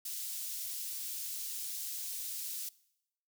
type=high-pass noise; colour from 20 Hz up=white; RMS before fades=-40 dBFS; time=0.05-2.69 s; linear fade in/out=5 ms; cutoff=4500 Hz; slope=12 dB/octave; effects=noise-tail reverb RT60 0.8 s tail -21 dB re dry